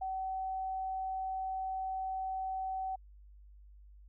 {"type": "tone", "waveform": "sine", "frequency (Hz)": 760, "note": "F#5", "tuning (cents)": 46, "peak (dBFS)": -34, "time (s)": [0.01, 2.96], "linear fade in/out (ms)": 10, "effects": ["added 50 Hz sine -53 dBFS peak until 4.08 s"]}